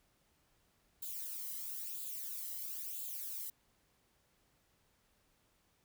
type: noise with flanger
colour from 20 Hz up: violet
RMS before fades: -43 dBFS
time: 1.02-3.5 s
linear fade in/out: 5 ms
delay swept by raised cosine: 0.26 to 1.01 ms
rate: 1 Hz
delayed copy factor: +0.7
effects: pink hiss -74 dBFS RMS until 5.84 s